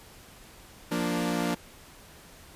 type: chord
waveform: sawtooth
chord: Bb major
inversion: second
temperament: equal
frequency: 174.61 / 233.1 / 293.7 Hz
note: F3 / Bb3 / D4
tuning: 0 / 0 / 0 cents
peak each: -27 dBFS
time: 0.91-1.55 s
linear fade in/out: 10 ms
effects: pink hiss -51 dBFS RMS until 2.55 s + resampled to 32000 Hz

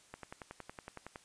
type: click train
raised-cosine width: 0.5 ms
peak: -29 dBFS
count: 12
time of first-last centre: 0.14-1.159 s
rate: 10.8 Hz
effects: white hiss -63 dBFS RMS until 1.24 s + resampled to 22050 Hz

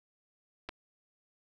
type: clicks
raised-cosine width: 0.3 ms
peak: -24 dBFS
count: 2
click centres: 0.689 / 0.692 s
effects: none

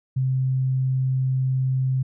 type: tone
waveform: sine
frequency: 130.81 Hz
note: C3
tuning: in tune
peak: -19 dBFS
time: 0.16-2.03 s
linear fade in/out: 10 ms
effects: none

